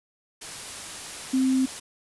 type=tone in noise; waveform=sine; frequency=261.6 Hz; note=C4; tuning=in tune; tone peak=-19 dBFS; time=1.33-1.66 s; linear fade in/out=10 ms; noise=white; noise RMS=-37 dBFS; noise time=0.41-1.8 s; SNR=+15 dB; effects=resampled to 24000 Hz